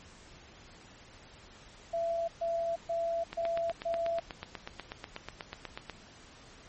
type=tone bursts; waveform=sine; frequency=672 Hz; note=E5; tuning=33 cents sharp; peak=-29 dBFS; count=5; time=1.93-4.2 s; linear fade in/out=10 ms; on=350 ms; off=130 ms
type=click train; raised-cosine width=0.3 ms; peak=-22 dBFS; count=22; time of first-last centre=3.33-5.897 s; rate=8.18 Hz
effects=pink hiss -54 dBFS RMS until 6.68 s + MP3 32 kbps